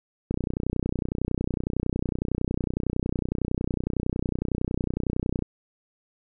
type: click train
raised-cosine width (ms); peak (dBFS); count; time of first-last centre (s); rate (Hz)
3; -13; 159; 0.31-5.423; 30.9
effects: none